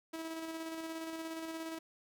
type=tone with tremolo; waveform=sawtooth; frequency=324.5 Hz; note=E4; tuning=27 cents flat; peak=-35 dBFS; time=0.13-1.79 s; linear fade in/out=10 ms; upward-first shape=square; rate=17 Hz; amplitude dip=30%; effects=none